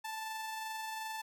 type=tone with amplitude modulation; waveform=sawtooth; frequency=880 Hz; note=A5; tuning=in tune; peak=-34 dBFS; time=0.04-1.22 s; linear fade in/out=10 ms; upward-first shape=sine; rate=22.7 Hz; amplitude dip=25%; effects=none